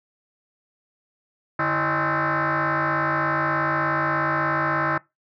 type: tone with frequency modulation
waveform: sine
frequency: 146.83 Hz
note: D3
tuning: in tune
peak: -19 dBFS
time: 1.59-4.98 s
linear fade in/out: 5 ms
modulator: 237 Hz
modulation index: 6.9
effects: noise-tail reverb RT60 0.2 s tail -22 dB re dry + tanh soft clip ceiling -15 dBFS